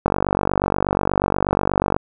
click train, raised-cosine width 1 ms, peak -3 dBFS, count 93, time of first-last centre 0.06-1.965 s, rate 48.3 Hz, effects none

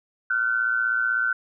sine tone pair together, 1396.9 / 1512.9 Hz, F6 / F#6, 0 / +38 cents, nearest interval minor second, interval 138 cents, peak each -25 / -22 dBFS, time 0.3-1.33 s, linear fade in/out 5 ms, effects none

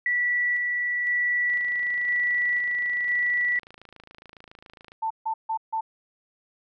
sine tone with tremolo, 1954 Hz, B6, 19 cents flat, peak -21 dBFS, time 0.06-3.59 s, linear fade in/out 2 ms, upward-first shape square, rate 0.99 Hz, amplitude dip 25%
click train, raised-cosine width 0.3 ms, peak -30 dBFS, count 94, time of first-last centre 1.5-4.919 s, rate 27.2 Hz
sine tone bursts, 889 Hz, A5, 18 cents sharp, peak -24 dBFS, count 4, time 5.02-5.81 s, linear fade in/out 10 ms, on 85 ms, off 150 ms
effects none

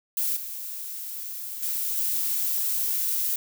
violet noise with level steps, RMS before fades -26 / -35 / -28 / -26 dBFS, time 0.17-3.36 s, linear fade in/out 2 ms, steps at 0.36 / 1.62 / 1.97 s, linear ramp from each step 10 ms, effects none

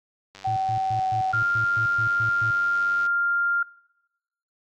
click train, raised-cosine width 0.2 ms, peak -26 dBFS, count 265, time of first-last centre 0.35-3.063 s, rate 97.3 Hz
sine tone with pitch glide, 763 to 755.1 Hz, G5 to F#5, -47 to +35 cents, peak -22 dBFS, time 0.44-1.33 s, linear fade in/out 20 ms, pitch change -18 cents, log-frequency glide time 0.85-1.08 s
triangle tone bursts, 112.7 Hz, A2, 42 cents sharp, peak -27 dBFS, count 10, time 0.47-2.51 s, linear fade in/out 5 ms, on 96 ms, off 120 ms
sine tone, 1396.9 Hz, F6, in tune, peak -20 dBFS, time 1.33-3.63 s, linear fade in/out 5 ms
effects noise-tail reverb RT60 1.0 s tail -23 dB re dry + AAC 64 kbps

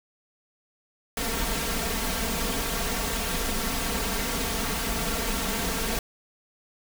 pink noise with comb filter, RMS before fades -28 dBFS, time 1.17-5.99 s, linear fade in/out 2 ms, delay 4.4 ms, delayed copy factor +0.8, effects none

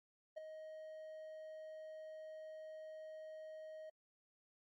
triangle tone with ADSR envelope, 627 Hz, D#5, 13 cents sharp, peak -39 dBFS, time 0.36-3.9 s, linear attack 18 ms, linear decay 7 ms, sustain -8 dB, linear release 8 ms, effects AAC 64 kbps

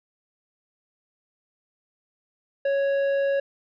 sine tone with tanh clipping, 554.4 Hz, C#5, in tune, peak -22 dBFS, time 2.65-3.4 s, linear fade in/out 5 ms, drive 9 dB, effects none

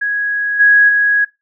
sine tone with level steps, 1661.2 Hz, G#6, in tune, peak -14 / -5 / -9 dBFS, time 0.01-1.25 s, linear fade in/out 10 ms, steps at 0.59 / 0.88 s, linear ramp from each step 20 ms, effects noise-tail reverb RT60 0.2 s tail -19 dB re dry

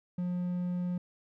triangle tone, 178.3 Hz, F3, 36 cents sharp, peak -28 dBFS, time 0.18-0.98 s, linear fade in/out 5 ms, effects none

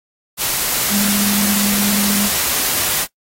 sine tone in noise, 203.2 Hz, G#3, 38 cents flat, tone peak -18 dBFS, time 0.89-2.3 s, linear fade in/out 50 ms, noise white, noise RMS -18 dBFS, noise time 0.37-3.07 s, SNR -3 dB, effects noise-tail reverb RT60 0.1 s tail -20 dB re dry + AAC 48 kbps

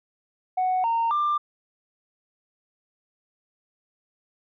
sine tone with pitch steps, 741 / 920 / 1189 Hz, F#5 / A#5 / D6, +2 / -23 / +21 cents, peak -19 dBFS, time 0.57-1.38 s, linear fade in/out 10 ms, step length 270 ms, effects tanh soft clip ceiling -18 dBFS

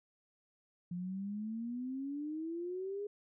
sine exponential sweep, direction up, 173.4 to 416.3 Hz, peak -37 dBFS, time 0.91-3.07 s, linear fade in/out 5 ms, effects none

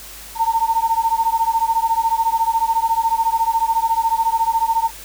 sine beating tone pair, 901 / 915 Hz, A5 / A#5, +41 / -32 cents, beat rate 14 Hz, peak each -18 dBFS, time 0.35-4.91 s, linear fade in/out 50 ms, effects added 50 Hz sine -43 dBFS peak until 5.04 s + white hiss -37 dBFS RMS until 5.04 s

